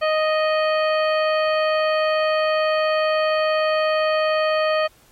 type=harmonic tone with a mistuned harmonic; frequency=622.3 Hz; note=D#5; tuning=in tune; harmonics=1 / 2 / 3 / 4 / 5 / 7; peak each=-18 / -24 / -28 / -30 / -32 / -35 dBFS; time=0.01-4.88 s; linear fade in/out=20 ms; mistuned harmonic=7; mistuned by=+37 cents; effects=pink hiss -54 dBFS RMS until 5.11 s + MP3 64 kbps